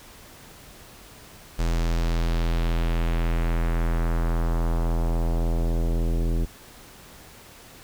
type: tone with low-pass filter sweep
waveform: square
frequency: 41.82 Hz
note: E1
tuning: 26 cents sharp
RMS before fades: -23 dBFS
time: 1.58-6.46 s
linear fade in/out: 20 ms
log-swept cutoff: 7300 to 370 Hz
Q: 1.3
effects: pink hiss -47 dBFS RMS until 7.83 s